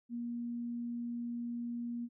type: tone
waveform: sine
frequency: 237.6 Hz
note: A#3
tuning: 33 cents sharp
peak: -36 dBFS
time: 0.09-2.09 s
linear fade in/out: 50 ms
effects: none